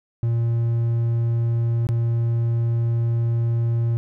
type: tone with dropouts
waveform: triangle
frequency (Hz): 116.54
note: A#2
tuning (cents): 0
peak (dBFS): -16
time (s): 0.23-3.97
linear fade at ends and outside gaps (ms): 0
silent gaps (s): 1.869-1.889
effects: none